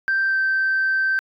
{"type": "tone with pitch glide", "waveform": "sine", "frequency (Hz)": [1568, 1554.5], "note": ["G6", "G6"], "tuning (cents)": [0, -15], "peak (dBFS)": -16, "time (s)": [0.08, 1.19], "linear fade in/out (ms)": 0, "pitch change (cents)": -15, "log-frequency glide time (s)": [0.27, 0.37], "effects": ["tanh soft clip ceiling -14 dBFS"]}